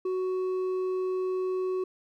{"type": "tone with hard clipping", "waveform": "sine", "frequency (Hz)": 371.6, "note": "F#4", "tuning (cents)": 7, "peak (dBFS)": -28, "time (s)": [0.05, 1.84], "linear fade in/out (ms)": 5, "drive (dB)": 4, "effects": []}